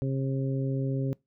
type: harmonic tone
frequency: 134.5 Hz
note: C3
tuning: 48 cents sharp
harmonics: 1 / 2 / 3 / 4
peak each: -27 / -33 / -37 / -39 dBFS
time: 0.02-1.13 s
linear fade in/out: 0 ms
effects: noise-tail reverb RT60 0.2 s tail -23 dB re dry